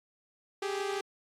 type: tone pair together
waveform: sawtooth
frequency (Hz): 392.2 / 417.7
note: G4 / G#4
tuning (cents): +1 / +10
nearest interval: minor second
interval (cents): 109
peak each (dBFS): -29 / -33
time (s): 0.62-1.01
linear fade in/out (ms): 5
effects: low-pass 8000 Hz 12 dB/octave + AAC 48 kbps